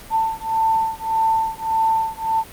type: beating tone pair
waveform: sine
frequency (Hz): 891 / 892.7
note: A5 / A5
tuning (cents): +22 / +25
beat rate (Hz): 1.7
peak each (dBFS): -20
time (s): 0.1-2.44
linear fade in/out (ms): 50
effects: pink hiss -40 dBFS RMS until 2.52 s + Opus 48 kbps